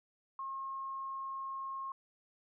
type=tone; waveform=sine; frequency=1077 Hz; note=C6; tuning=50 cents sharp; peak=-38 dBFS; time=0.39-1.92 s; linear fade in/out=2 ms; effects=none